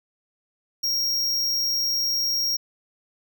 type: tone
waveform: square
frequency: 5590 Hz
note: F8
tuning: 1 cent sharp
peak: -22 dBFS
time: 0.83-2.57 s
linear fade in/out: 10 ms
effects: none